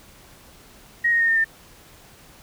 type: tone with pitch steps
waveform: sine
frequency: 1884 / 1862.4 / 1841 / 1819.8 / 1798.9 Hz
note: A#6 / A#6 / A#6 / A#6 / A6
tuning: +18 / -2 / -22 / -42 / +38 cents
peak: -16 dBFS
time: 1.04-1.445 s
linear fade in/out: 10 ms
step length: 81 ms
effects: pink hiss -49 dBFS RMS until 2.42 s